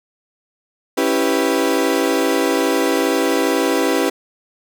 35% pulse chord, C# half-diminished seventh, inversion none, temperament equal, 277.2 / 329.6 / 392 / 493.9 Hz, C#4 / E4 / G4 / B4, 0 / 0 / 0 / 0 cents, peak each -19 dBFS, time 0.97-4.1 s, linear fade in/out 10 ms, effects none

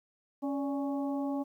harmonic tone with a mistuned harmonic, 277.2 Hz, C#4, in tune, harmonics 1 / 2 / 3 / 4, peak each -31 / -39 / -41 / -48 dBFS, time 0.42-1.44 s, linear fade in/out 20 ms, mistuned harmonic 2, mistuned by +74 cents, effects 11-bit

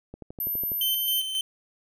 click train, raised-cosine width 2 ms, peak -26 dBFS, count 8, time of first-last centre 0.14-0.719 s, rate 12.1 Hz
sine tone, 13000 Hz, G#9, 38 cents flat, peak -26 dBFS, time 0.4-1.2 s, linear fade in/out 2 ms
45% pulse tone with tremolo, 3083 Hz, G7, 29 cents flat, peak -24 dBFS, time 0.81-1.41 s, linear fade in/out 2 ms, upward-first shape square, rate 3.7 Hz, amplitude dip 45%
effects none

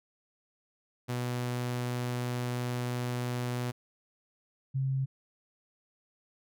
sawtooth / sine tone pair in turn, 123 / 133.83 Hz, B2 / C3, -7 / +39 cents, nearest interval minor second, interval 146 cents, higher second, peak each -27 dBFS, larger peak neither, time 1.08-3.72 / 4.74-5.06 s, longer first, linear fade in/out 20 ms, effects none

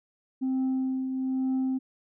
sine tone with tremolo, 261.6 Hz, C4, in tune, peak -21 dBFS, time 0.41-1.79 s, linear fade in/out 20 ms, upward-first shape triangle, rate 1.1 Hz, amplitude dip 55%, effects tanh soft clip ceiling -23 dBFS

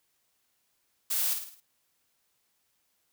blue noise with echo, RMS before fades -29 dBFS, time 1.1-1.34 s, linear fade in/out 10 ms, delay 53 ms, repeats 5, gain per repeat -6 dB, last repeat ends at 1.605 s, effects white hiss -74 dBFS RMS until 3.12 s

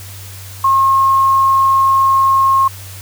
sine tone, 1077 Hz, C6, 50 cents sharp, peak -8 dBFS, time 0.64-2.68 s, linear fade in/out 5 ms, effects added 96 Hz sine -31 dBFS peak until 3.01 s + white hiss -35 dBFS RMS until 3.01 s

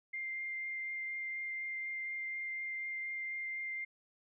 sine tone with vibrato, 2101 Hz, C7, 7 cents sharp, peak -37 dBFS, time 0.13-3.85 s, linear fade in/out 10 ms, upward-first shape triangle, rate 4.1 Hz, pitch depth 9 cents each way, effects none

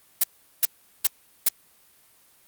blue noise bursts, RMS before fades -18 dBFS, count 4, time 0.21-1.488 s, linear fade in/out 5 ms, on 27 ms, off 390 ms, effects white hiss -58 dBFS RMS until 2.47 s + Opus 32 kbps

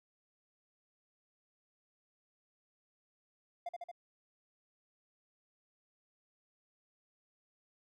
triangle tone with echo, 698.5 Hz, F5, in tune, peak -35 dBFS, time 3.66-3.69 s, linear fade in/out 5 ms, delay 75 ms, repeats 3, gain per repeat -2 dB, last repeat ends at 3.915 s, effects none

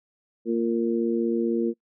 harmonic tone, 115.8 Hz, A#2, 11 cents flat, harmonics 2 / 3 / 4, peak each -25 / -25 / -28 dBFS, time 0.45-1.74 s, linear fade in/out 50 ms, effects noise-tail reverb RT60 0.1 s tail -25 dB re dry

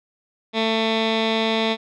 15% pulse tone with low-pass filter, 222.8 Hz, A3, 22 cents sharp, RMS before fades -21 dBFS, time 0.53-1.77 s, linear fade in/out 50 ms, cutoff 3500 Hz, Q 3.7, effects none

